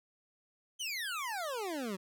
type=exponential sweep; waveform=25% pulse; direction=down; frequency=3186 to 179.8 Hz; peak=-32 dBFS; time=0.79-1.97 s; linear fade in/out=20 ms; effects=none